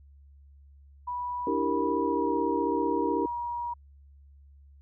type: tone with pitch glide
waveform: sine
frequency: 980 to 955.4 Hz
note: B5 to A#5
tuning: -14 to +42 cents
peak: -30 dBFS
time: 1.07-3.74 s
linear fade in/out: 10 ms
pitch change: -44 cents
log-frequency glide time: 2.01-2.34 s
type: chord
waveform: sine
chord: E half-diminished seventh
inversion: third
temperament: equal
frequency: 293.7 / 329.6 / 392 / 466.2 Hz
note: D4 / E4 / G4 / Bb4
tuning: 0 / 0 / 0 / 0 cents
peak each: -31 dBFS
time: 1.47-3.26 s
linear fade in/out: 2 ms
effects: added 70 Hz sine -51 dBFS peak until 4.81 s